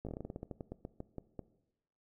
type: slowing click train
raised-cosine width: 2 ms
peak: -28 dBFS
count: 18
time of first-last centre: 0.05-1.393 s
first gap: 17 ms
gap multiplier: 1.17
effects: noise-tail reverb RT60 0.9 s tail -18 dB re dry